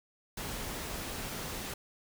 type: noise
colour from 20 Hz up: pink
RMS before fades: -39 dBFS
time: 0.37-1.74 s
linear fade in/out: 5 ms
effects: none